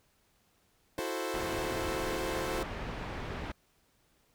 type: chord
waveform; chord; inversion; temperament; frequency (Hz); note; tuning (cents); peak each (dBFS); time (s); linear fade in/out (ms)
sawtooth; F# half-diminished seventh; third; equal; 329.6 / 370 / 440 / 523.3; E4 / F#4 / A4 / C5; 0 / 0 / 0 / 0; -35 / -35 / -36 / -34; 0.98-2.63; 2
type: click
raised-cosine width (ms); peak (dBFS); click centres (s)
2; -27; 0.99
type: low-pass noise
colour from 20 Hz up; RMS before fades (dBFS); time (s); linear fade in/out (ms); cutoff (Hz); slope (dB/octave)
pink; -39; 1.34-3.52; 5; 2400; 12
effects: pink hiss -70 dBFS RMS until 4.34 s